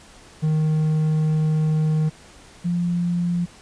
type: tone pair in turn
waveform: triangle / sine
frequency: 155.56 / 174.1 Hz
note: D#3 / F3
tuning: 0 / -5 cents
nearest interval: major second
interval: 195 cents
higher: second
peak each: -15 / -19 dBFS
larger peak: first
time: 0.42-2.1 / 2.64-3.46 s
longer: first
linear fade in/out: 20 ms
effects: pink hiss -47 dBFS RMS until 3.61 s + resampled to 22050 Hz